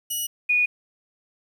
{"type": "tone pair in turn", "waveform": ["5% pulse", "sine"], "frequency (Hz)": [2925, 2460], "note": ["F#7", "D#7"], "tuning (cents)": [-21, -20], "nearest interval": "minor third", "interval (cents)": 299, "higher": "first", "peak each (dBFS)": -17, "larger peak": "neither", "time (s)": [[0.1, 0.27], [0.49, 0.66]], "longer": "neither", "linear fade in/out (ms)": 10, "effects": ["9-bit"]}